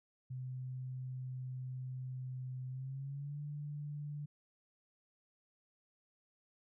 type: tone with pitch glide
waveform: sine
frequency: 128.5 to 146.76 Hz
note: C3 to D3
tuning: -31 to -1 cents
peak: -40 dBFS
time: 0.3-4.26 s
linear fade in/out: 10 ms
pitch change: +230 cents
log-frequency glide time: 2.69-3.4 s
effects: none